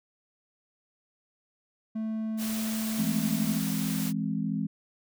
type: tone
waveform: triangle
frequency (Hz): 220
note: A3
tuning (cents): 0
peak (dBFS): -27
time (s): 1.95-3.58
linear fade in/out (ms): 10
type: noise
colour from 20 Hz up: white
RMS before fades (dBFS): -37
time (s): 2.37-4.13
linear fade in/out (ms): 50
type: chord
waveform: sine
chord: E augmented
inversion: none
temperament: equal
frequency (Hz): 164.81 / 207.7 / 261.6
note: E3 / G#3 / B#3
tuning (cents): 0 / 0 / 0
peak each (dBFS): -32 / -30 / -33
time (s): 2.98-4.67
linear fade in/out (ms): 10
effects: none